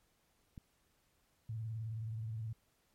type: click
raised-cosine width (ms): 5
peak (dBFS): -36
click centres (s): 0.578
type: tone with vibrato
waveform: sine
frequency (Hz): 111.4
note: A2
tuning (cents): +22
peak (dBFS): -38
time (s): 1.49-2.53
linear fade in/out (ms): 5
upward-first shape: sine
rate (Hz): 19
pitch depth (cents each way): 75
effects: pink hiss -75 dBFS RMS until 2.94 s + MP3 64 kbps